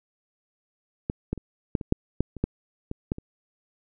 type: clicks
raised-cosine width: 3 ms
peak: -13 / -13 / -24 / -10 / -21 / -6 / -9 / -24 / -10 / -18 / -12 / -24 dBFS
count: 12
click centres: 1.099 / 1.33 / 1.377 / 1.752 / 1.812 / 1.924 / 2.206 / 2.367 / 2.44 / 2.914 / 3.119 / 3.184 s
effects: none